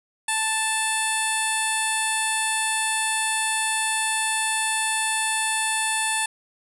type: tone with low-pass filter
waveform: 15% pulse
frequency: 880 Hz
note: A5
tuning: in tune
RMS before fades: -24 dBFS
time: 0.28-6.26 s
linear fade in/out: 5 ms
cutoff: 10000 Hz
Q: 4.9
effects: none